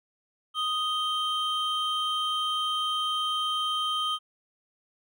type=tone pair together; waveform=triangle; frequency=1244.5 / 3136 Hz; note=D#6 / G7; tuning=0 / 0 cents; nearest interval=octave + major third; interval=1600 cents; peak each=-27 dBFS; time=0.54-4.19 s; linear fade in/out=50 ms; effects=none